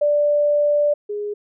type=tone pair in turn; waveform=sine; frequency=587.3 / 414.3 Hz; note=D5 / G#4; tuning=0 / -4 cents; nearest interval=tritone; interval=604 cents; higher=first; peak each=-14 / -23 dBFS; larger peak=first; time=0.01-0.94 / 1.09-1.34 s; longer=first; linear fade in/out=10 ms; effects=none